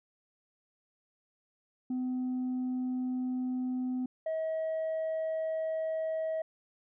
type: tone pair in turn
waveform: sine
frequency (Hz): 253.8 / 639.5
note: B3 / D#5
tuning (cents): +47 / +47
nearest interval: octave + major third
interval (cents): 1600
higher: second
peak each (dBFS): -28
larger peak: neither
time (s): 1.9-4.06 / 4.26-6.42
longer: neither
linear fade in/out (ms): 5
effects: tanh soft clip ceiling -29 dBFS